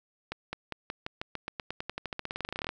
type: accelerating click train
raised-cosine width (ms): 0.3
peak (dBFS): -18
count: 29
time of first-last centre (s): 0.32-2.691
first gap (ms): 210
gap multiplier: 0.92
effects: none